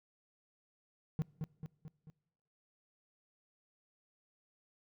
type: tone with echo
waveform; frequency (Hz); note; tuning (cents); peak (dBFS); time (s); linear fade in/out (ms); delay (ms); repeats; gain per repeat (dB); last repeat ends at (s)
triangle; 155.3; D#3; -3; -28; 1.19-1.22; 0; 220; 4; -5; 2.1
effects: noise-tail reverb RT60 1.0 s tail -23 dB re dry